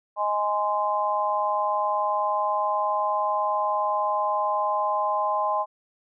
sine chord, Ab major, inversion second, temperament just, 623 / 830.6 / 1038.3 Hz, Eb5 / Ab5 / C6, +2 / 0 / -14 cents, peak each -28 / -26 / -25 dBFS, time 0.16-5.66 s, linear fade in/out 50 ms, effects none

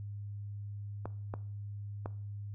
clicks, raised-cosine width 1 ms, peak -24 dBFS, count 3, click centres 1.056 / 1.339 / 2.059 s, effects noise-tail reverb RT60 0.5 s tail -18 dB re dry + added 102 Hz sine -39 dBFS peak until 2.54 s

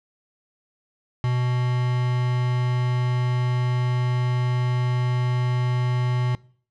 triangle tone with quantisation, 124.1 Hz, B2, 9 cents sharp, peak -18 dBFS, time 1.24-6.35 s, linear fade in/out 0 ms, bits 5, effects noise-tail reverb RT60 0.5 s tail -22 dB re dry + low-pass 4000 Hz 12 dB/octave

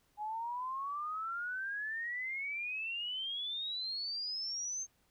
sine exponential sweep, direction up, 828 to 6400 Hz, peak -36 dBFS, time 0.17-4.87 s, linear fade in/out 50 ms, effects pink hiss -73 dBFS RMS until 5.1 s

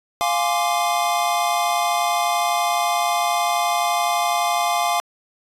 square chord, D half-diminished seventh, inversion first, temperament equal, 698.5 / 830.6 / 1046.5 / 1174.7 Hz, F5 / Ab5 / C6 / D6, 0 / 0 / 0 / 0 cents, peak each -22 / -25 / -27 / -26 dBFS, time 0.21-5 s, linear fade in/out 0 ms, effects resampled to 32000 Hz

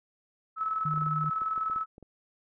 sine tone with tremolo, 1300 Hz, E6, 24 cents flat, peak -26 dBFS, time 0.56-1.86 s, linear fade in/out 50 ms, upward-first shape square, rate 20 Hz, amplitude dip 45%
sine tone, 152.5 Hz, D#3, 34 cents flat, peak -30 dBFS, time 0.85-1.3 s, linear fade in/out 5 ms
clicks, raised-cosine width 2 ms, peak -35 dBFS, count 11, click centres 0.94 / 0.976 / 1.02 / 1.066 / 1.243 / 1.418 / 1.578 / 1.699 / 1.761 / 1.981 / 2.027 s
effects none

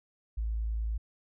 sine tone, 55 Hz, A1, in tune, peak -29 dBFS, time 0.37-0.98 s, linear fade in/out 10 ms, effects none

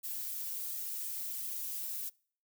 violet noise with flanger, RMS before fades -39 dBFS, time 0.03-2.1 s, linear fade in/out 20 ms, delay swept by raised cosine 1.5 to 6.8 ms, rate 1.4 Hz, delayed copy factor +1, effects noise-tail reverb RT60 0.5 s tail -25 dB re dry

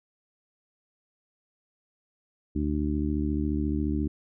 harmonic tone, 74.3 Hz, D2, 21 cents sharp, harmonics 1 / 2 / 3 / 4 / 5, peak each -29 / -35 / -31 / -29 / -38 dBFS, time 2.55-4.08 s, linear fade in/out 10 ms, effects none

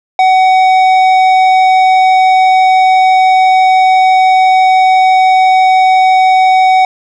sine tone with tanh clipping, 751 Hz, F#5, 26 cents sharp, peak -6 dBFS, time 0.19-6.85 s, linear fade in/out 2 ms, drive 11 dB, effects none

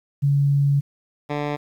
sine / 10% pulse tone pair in turn, 141.3 / 146.74 Hz, C#3 / D3, +34 / -1 cents, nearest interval minor second, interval 65 cents, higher second, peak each -15 dBFS, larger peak neither, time 0.22-0.81 / 1.29-1.57 s, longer first, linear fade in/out 20 ms, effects low-pass 3000 Hz 12 dB/octave + 9-bit

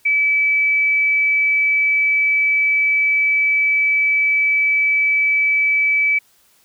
sine tone, 2300 Hz, D7, 37 cents flat, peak -13 dBFS, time 0.05-6.19 s, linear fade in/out 10 ms, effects white hiss -56 dBFS RMS until 6.64 s

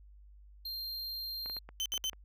square tone, 4186 Hz, C8, in tune, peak -38 dBFS, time 0.65-1.59 s, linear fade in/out 5 ms
clicks, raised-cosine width 0.5 ms, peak -33 dBFS, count 8, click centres 1.46 / 1.498 / 1.567 / 1.69 / 1.939 / 1.978 / 2.042 / 2.132 s
30% pulse tone bursts, 3071 Hz, G7, 36 cents flat, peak -29 dBFS, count 3, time 1.8-2.097 s, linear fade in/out 0 ms, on 57 ms, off 63 ms
effects added 50 Hz sine -53 dBFS peak until 2.24 s

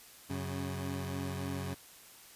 20% pulse tone pair together, 92.5 / 137.06 Hz, F#2 / C#3, 0 / -19 cents, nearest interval perfect fifth, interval 681 cents, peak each -33 / -34 dBFS, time 0.29-1.75 s, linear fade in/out 20 ms, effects white hiss -55 dBFS RMS until 2.35 s + resampled to 32000 Hz

